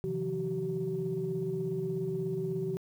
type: tone cluster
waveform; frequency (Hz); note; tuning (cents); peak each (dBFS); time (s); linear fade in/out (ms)
sine; 134 / 161.4 / 178 / 380.8; C3 / E3 / F3 / F#4; +42 / -36 / +33 / +50; -39 / -36 / -39 / -32; 0.04-2.77; 0
effects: tanh soft clip ceiling -22 dBFS + 10-bit